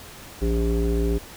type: tone with low-pass filter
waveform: square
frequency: 57.2 Hz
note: A#1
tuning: 32 cents flat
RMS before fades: -22 dBFS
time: 0.41-1.19 s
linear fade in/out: 20 ms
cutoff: 380 Hz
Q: 5.1
effects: pink hiss -42 dBFS RMS until 1.36 s